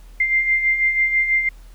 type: beating tone pair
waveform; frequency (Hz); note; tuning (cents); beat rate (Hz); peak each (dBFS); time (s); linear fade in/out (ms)
sine; 2091 / 2097.1; C7 / C7; -2 / +3; 6.1; -24 / -16; 0.2-1.49; 5
effects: added 40 Hz sine -39 dBFS peak until 1.74 s + pink hiss -54 dBFS RMS until 1.74 s